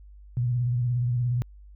sine tone with vibrato, 122.1 Hz, B2, 19 cents flat, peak -22 dBFS, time 0.37-1.42 s, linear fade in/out 0 ms, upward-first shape sine, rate 17 Hz, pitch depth 57 cents each way, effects added 50 Hz sine -45 dBFS peak until 1.75 s

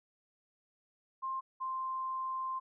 sine tone pair in turn, 1057 / 1046.7 Hz, C6 / C6, +17 / 0 cents, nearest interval unison, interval 17 cents, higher first, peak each -34 / -34 dBFS, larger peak neither, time 1.22-1.41 / 1.6-2.6 s, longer second, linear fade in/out 20 ms, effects none

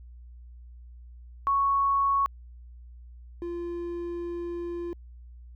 sine / triangle tone pair in turn, 1108.7 / 345.4 Hz, C#6 / F4, 0 / -19 cents, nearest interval octave + minor sixth, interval 2019 cents, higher first, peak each -21 / -29 dBFS, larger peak first, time 1.47-2.26 / 3.42-4.93 s, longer second, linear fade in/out 0 ms, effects added 60 Hz sine -44 dBFS peak until 5.55 s

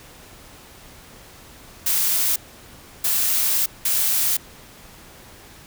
blue noise bursts at uneven times, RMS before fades -20 dBFS, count 3, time 1.86-2.36 / 3.04-3.66 / 3.85-4.37 s, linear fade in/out 5 ms, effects pink hiss -45 dBFS RMS until 5.66 s

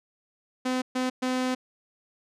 sawtooth tone bursts at uneven times, 255.3 Hz, C4, 42 cents flat, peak -21 dBFS, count 3, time 0.65-0.82 / 0.95-1.1 / 1.22-1.55 s, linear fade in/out 10 ms, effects low-pass 8000 Hz 12 dB/octave

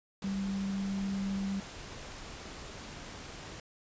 sine tone in noise, 195.6 Hz, G3, 4 cents flat, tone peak -31 dBFS, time 0.24-1.6 s, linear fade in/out 2 ms, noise pink, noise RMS -45 dBFS, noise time 0.22-3.6 s, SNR +11 dB, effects resampled to 16000 Hz

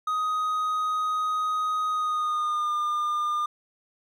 triangle tone with pitch glide, 1252 to 1205.9 Hz, D#6 to D6, +10 to +45 cents, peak -22 dBFS, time 0.07-3.46 s, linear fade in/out 5 ms, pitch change -65 cents, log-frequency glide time 1.89-2.74 s, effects none

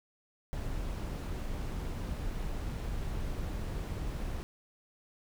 brown noise, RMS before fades -36 dBFS, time 0.53-4.43 s, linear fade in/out 0 ms, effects none

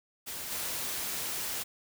white noise with level steps, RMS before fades -39 / -35 dBFS, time 0.26-1.64 s, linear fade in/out 20 ms, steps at 0.5 s, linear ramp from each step 20 ms, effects none

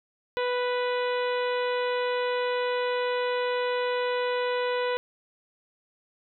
harmonic tone, 493.9 Hz, B4, in tune, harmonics 1 / 2 / 3 / 4 / 5 / 6 / 7 / 8, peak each -26 / -32 / -36 / -38 / -40 / -42 / -43 / -44 dBFS, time 0.37-4.97 s, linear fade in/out 0 ms, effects none

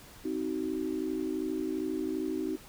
sine chord, C diminished, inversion none, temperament just, 261.6 / 314 / 376.7 Hz, C4 / Eb4 / Gb4, 0 / +16 / +31 cents, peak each -36 / -33 / -35 dBFS, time 0.24-2.57 s, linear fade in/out 20 ms, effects pink hiss -52 dBFS RMS until 2.68 s

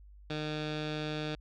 15% pulse tone with low-pass filter, 152.6 Hz, D#3, 33 cents flat, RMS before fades -36 dBFS, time 0.3-1.35 s, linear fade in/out 2 ms, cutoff 3800 Hz, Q 2.7, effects added 50 Hz sine -51 dBFS peak until 1.4 s

